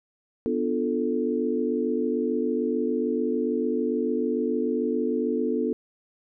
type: chord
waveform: sine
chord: B half-diminished seventh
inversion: none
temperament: equal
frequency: 246.9 / 293.7 / 349.2 / 440 Hz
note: B3 / D4 / F4 / A4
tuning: 0 / 0 / 0 / 0 cents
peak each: -27 / -30 / -30 / -27 dBFS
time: 0.46-5.73 s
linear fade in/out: 0 ms
effects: none